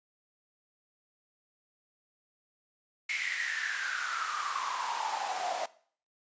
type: noise with high-pass filter sweep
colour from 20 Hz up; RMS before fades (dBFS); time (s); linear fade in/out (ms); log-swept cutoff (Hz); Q
pink; -34; 3.09-5.66; 5; 2200 to 670; 9.6
effects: noise-tail reverb RT60 0.5 s tail -19 dB re dry + resampled to 16000 Hz